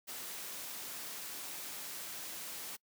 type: noise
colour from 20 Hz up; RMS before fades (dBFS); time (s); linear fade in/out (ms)
white; -44; 0.07-2.77; 20
effects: noise-tail reverb RT60 0.1 s tail -25 dB re dry + high-pass 150 Hz 12 dB/octave